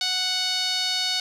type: tone with band-pass filter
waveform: sawtooth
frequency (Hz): 740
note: F#5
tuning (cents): 0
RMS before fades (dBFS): -25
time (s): 0.01-1.2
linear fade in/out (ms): 2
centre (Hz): 4200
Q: 3.5
effects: none